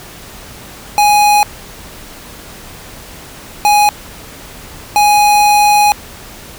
square tone bursts at uneven times, 830.6 Hz, G#5, in tune, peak -7 dBFS, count 3, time 0.98-1.43 / 3.65-3.89 / 4.96-5.92 s, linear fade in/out 0 ms, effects pink hiss -33 dBFS RMS until 6.58 s

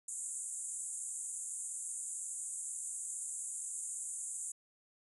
pink band-pass noise, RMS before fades -42 dBFS, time 0.08-4.52 s, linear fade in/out 5 ms, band 7000 to 10000 Hz, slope 96 dB/octave, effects none

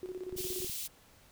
sine tone with tremolo, 367.6 Hz, F#4, 11 cents flat, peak -36 dBFS, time 0.03-0.67 s, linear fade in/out 0 ms, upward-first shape square, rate 17 Hz, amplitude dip 70%
clicks, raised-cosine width 5 ms, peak -36 dBFS, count 8, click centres 0.327 / 0.363 / 0.405 / 0.451 / 0.504 / 0.603 / 0.646 / 0.697 s
white high-pass noise, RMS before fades -39 dBFS, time 0.36-0.88 s, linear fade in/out 20 ms, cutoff 2800 Hz, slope 24 dB/octave
effects pink hiss -61 dBFS RMS until 1.31 s

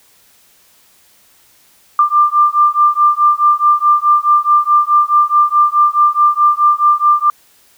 sine beating tone pair, 1188 / 1192.7 Hz, D6 / D6, +20 / +26 cents, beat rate 4.7 Hz, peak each -11 dBFS, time 1.99-7.3 s, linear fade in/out 2 ms, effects white hiss -50 dBFS RMS until 7.77 s

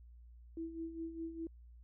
sine tone with tremolo, 328.1 Hz, E4, 8 cents flat, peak -38 dBFS, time 0.57-1.47 s, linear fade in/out 2 ms, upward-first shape sine, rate 4.9 Hz, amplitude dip 65%, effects added 59 Hz sine -54 dBFS peak until 1.83 s

